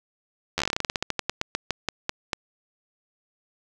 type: slowing click train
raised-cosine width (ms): 0.2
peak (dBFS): -7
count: 24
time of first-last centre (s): 0.58-2.332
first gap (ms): 11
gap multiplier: 1.15
effects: none